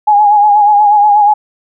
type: tone with vibrato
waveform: sine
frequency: 830.6 Hz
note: G#5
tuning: in tune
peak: -4 dBFS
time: 0.07-1.34 s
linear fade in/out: 10 ms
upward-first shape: sine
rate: 8.3 Hz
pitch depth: 44 cents each way
effects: none